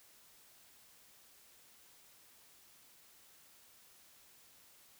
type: silence
effects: white hiss -63 dBFS RMS until 4.99 s